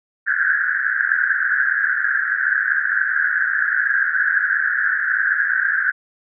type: band-pass noise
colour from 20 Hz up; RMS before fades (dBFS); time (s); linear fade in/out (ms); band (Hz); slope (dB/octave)
white; -19; 0.26-5.92; 20; 1500 to 1700; 96
effects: none